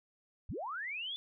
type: linear sweep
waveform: sine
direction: up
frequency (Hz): 37.63 to 3520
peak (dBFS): -37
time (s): 0.49-1.16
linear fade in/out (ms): 0
effects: none